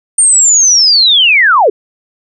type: linear sweep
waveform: sine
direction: down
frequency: 8870 to 363.7 Hz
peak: -4 dBFS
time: 0.18-1.7 s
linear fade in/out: 5 ms
effects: none